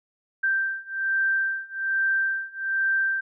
sine beating tone pair, 1568 / 1569.2 Hz, G6 / G6, 0 / +1 cents, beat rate 1.2 Hz, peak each -26 / -25 dBFS, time 0.43-3.21 s, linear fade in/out 10 ms, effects none

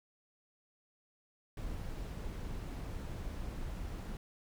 brown noise, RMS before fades -41 dBFS, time 1.57-4.17 s, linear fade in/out 2 ms, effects none

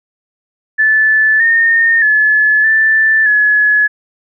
sine tone with pitch steps, 1745 / 1831 / 1718 / 1764 / 1698 Hz, A6 / A#6 / A6 / A6 / G#6, -15 / -32 / -42 / +4 / +38 cents, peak -7 dBFS, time 0.78-3.88 s, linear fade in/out 20 ms, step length 620 ms, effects none

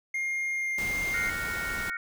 triangle tone with pitch glide, 2125 to 2112 Hz, C7 to C7, +26 to +16 cents, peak -26 dBFS, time 0.14-1.3 s, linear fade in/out 5 ms, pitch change -10 cents, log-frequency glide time 0.54-0.73 s
pink noise, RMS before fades -38 dBFS, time 0.78-1.9 s, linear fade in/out 2 ms
sine chord, Gb major seventh, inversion third, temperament equal, 1396.9 / 1480 / 1864.7 / 2217 Hz, F6 / Gb6 / Bb6 / Db7, 0 / 0 / 0 / 0 cents, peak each -35 / -38 / -35 / -37 dBFS, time 1.14-1.97 s, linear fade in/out 2 ms
effects none

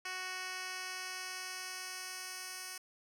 10% pulse tone with band-pass filter sweep, 370.2 Hz, F#4, 1 cent sharp, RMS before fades -43 dBFS, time 0.05-2.78 s, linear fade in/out 5 ms, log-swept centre 3500 to 8200 Hz, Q 0.71, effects none

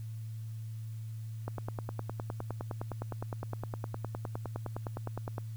click train, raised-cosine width 1 ms, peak -23 dBFS, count 39, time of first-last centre 1.48-5.381 s, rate 9.74 Hz, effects added 111 Hz sine -38 dBFS peak until 5.56 s + white hiss -63 dBFS RMS until 5.56 s

